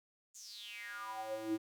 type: tone with high-pass filter sweep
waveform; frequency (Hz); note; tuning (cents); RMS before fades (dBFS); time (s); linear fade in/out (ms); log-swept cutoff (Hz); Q
square; 110; A2; 0; -43; 0.34-1.58; 20; 7200 to 280; 7.9
effects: none